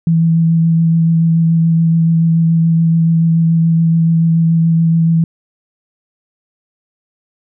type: tone with vibrato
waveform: sine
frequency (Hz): 164.6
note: E3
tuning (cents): -2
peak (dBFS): -8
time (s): 0.07-5.24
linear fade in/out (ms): 2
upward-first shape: sine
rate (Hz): 7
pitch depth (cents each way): 13
effects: none